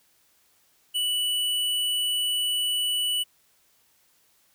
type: tone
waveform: square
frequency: 2960 Hz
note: F#7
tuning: in tune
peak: -24 dBFS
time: 0.94-3.24 s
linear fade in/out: 20 ms
effects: white hiss -64 dBFS RMS until 4.54 s